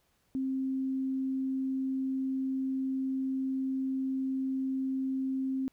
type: tone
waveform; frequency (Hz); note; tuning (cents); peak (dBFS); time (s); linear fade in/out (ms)
sine; 264.8; C4; +21; -29; 0.35-5.68; 0
effects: pink hiss -72 dBFS RMS until 5.72 s